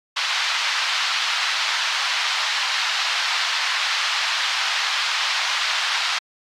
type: band-pass noise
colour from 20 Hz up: white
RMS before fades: -23 dBFS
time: 0.16-6.19 s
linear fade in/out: 10 ms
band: 910 to 4500 Hz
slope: 24 dB/octave
effects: AAC 64 kbps